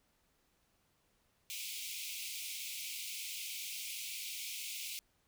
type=high-pass noise; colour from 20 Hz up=pink; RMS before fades=-43 dBFS; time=1.5-4.99 s; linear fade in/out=0 ms; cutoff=2200 Hz; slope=96 dB/octave; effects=pink hiss -75 dBFS RMS until 5.27 s